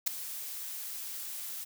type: noise with ADSR envelope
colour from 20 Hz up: blue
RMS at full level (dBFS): -24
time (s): 0.06-1.65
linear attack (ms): 16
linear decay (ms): 3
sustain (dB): -16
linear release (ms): 20
effects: none

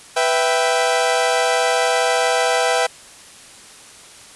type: chord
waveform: sawtooth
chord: E minor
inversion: second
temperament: equal with one note detuned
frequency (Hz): 496.2 / 659.3 / 784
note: B4 / E5 / G5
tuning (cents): +8 / 0 / 0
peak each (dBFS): -16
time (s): 0.16-2.87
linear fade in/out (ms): 10
effects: white hiss -42 dBFS RMS until 4.35 s + resampled to 24000 Hz

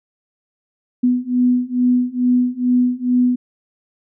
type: beating tone pair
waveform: sine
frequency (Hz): 246.9 / 249.2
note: B3 / B3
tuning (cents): 0 / +16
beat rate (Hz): 2.3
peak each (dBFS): -17 / -16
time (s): 1.03-3.36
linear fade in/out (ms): 10
effects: none

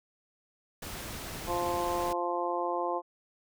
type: noise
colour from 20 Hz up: pink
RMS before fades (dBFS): -40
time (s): 0.82-2.13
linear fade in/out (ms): 5
type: harmonic tone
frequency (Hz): 174.61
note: F3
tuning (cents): 0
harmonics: 2 / 3 / 4 / 5 / 6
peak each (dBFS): -35 / -35 / -35 / -35 / -35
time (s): 1.46-3.02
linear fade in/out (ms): 50
effects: none

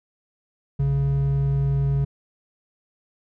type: tone pair together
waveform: triangle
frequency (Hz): 59.39 / 138.59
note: A#1 / C#3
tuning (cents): +33 / 0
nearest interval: octave + minor third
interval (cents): 1467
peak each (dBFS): -26 / -17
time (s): 0.79-2.05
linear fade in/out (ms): 10
effects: none

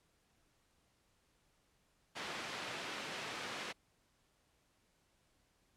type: band-pass noise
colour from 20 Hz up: white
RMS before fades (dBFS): -44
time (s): 2.15-3.73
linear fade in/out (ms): 20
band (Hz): 150 to 3000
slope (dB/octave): 12
effects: pink hiss -75 dBFS RMS until 5.76 s + low-pass 11000 Hz 12 dB/octave

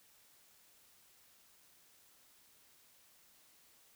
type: silence
effects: white hiss -66 dBFS RMS until 3.95 s

